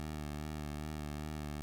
15% pulse tone with vibrato, 75.3 Hz, D2, 44 cents sharp, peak -33 dBFS, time 0-1.62 s, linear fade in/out 0 ms, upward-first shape sine, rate 2.5 Hz, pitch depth 36 cents each way, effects none

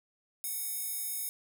square tone with high-pass filter, 741 Hz, F#5, 2 cents sharp, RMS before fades -36 dBFS, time 0.44-1.29 s, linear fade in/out 0 ms, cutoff 11000 Hz, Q 0.87, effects none

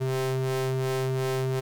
45% pulse ring-modulated tone, 130.81 Hz, C3, in tune, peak -22 dBFS, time 0-1.61 s, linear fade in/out 20 ms, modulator 263 Hz, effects none

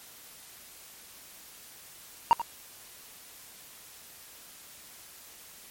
triangle tone with echo, 932.3 Hz, A#5, in tune, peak -13 dBFS, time 2.31-2.33 s, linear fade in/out 0 ms, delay 86 ms, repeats 1, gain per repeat -13 dB, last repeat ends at 2.416 s, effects white hiss -50 dBFS RMS until 5.7 s + MP3 64 kbps

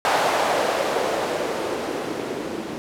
violet noise with low-pass filter sweep, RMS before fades -24 dBFS, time 0.05-2.78 s, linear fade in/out 0 ms, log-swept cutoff 730 to 300 Hz, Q 1.8, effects none

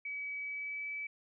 sine tone with pitch glide, 2280 to 2299 Hz, C#7 to D7, +48 to -37 cents, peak -37 dBFS, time 0.05-1.07 s, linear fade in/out 5 ms, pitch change +15 cents, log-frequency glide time 0.39-0.87 s, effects none

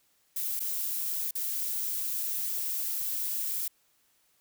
violet noise with dropouts, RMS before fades -32 dBFS, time 0.36-3.68 s, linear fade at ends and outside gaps 5 ms, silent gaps 0.595-0.603 / 1.31-1.352 s, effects white hiss -69 dBFS RMS until 4.4 s

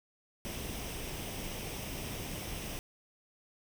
pink noise with comb filter, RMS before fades -40 dBFS, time 0.45-2.79 s, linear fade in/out 0 ms, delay 0.35 ms, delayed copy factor +0.5, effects none

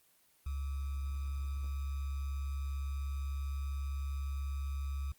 sine tone with sample-and-hold, 69.3 Hz, C#2, in tune, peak -34 dBFS, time 0.46-5.12 s, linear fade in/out 5 ms, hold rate 1225 Hz, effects white hiss -68 dBFS RMS until 5.18 s + Opus 24 kbps

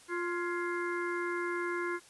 harmonic tone with a mistuned harmonic, 350 Hz, F4, 4 cents sharp, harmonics 1 / 3 / 4 / 5 / 6, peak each -34 / -39 / -40 / -41 / -42 dBFS, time 0.08-2 s, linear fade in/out 50 ms, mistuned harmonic 5, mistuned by -68 cents, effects white hiss -57 dBFS RMS until 2.09 s + resampled to 24000 Hz

